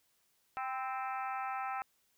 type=harmonic tone with a mistuned harmonic; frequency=262.1 Hz; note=C4; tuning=3 cents sharp; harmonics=3 / 4 / 5 / 6 / 7 / 8 / 9 / 10; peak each=-38 / -45 / -40 / -51 / -50 / -54 / -51 / -52 dBFS; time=0.57-1.82 s; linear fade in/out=0 ms; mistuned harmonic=4; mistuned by=-41 cents; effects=white hiss -74 dBFS RMS until 2.17 s